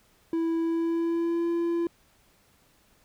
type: tone with pitch glide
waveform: triangle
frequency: 329.6 to 339.5 Hz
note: E4 to F4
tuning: 0 to -49 cents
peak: -22 dBFS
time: 0.33-1.87 s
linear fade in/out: 2 ms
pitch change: +51 cents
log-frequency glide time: 0.6-1.49 s
effects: pink hiss -63 dBFS RMS until 3.04 s